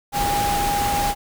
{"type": "tone in noise", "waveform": "sine", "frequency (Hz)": 814, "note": "G#5", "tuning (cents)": -35, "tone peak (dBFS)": -20, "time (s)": [0.12, 1.15], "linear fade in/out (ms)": 50, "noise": "pink", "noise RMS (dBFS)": -25, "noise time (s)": [0.12, 1.15], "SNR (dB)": 2, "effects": []}